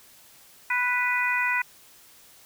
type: harmonic tone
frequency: 493.9 Hz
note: B4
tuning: in tune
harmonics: 2 / 3 / 4 / 5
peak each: -29 / -28 / -26 / -28 dBFS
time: 0.7-1.62 s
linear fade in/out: 5 ms
effects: white hiss -53 dBFS RMS until 2.45 s